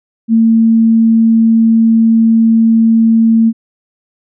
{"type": "tone", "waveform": "sine", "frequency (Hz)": 225.9, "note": "A3", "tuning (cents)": 46, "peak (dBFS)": -5, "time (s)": [0.28, 3.53], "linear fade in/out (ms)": 50, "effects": []}